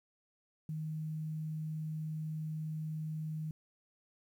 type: tone with quantisation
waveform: sine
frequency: 156.1 Hz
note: D#3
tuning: 6 cents sharp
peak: -36 dBFS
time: 0.69-3.51 s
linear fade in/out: 2 ms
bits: 11
effects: none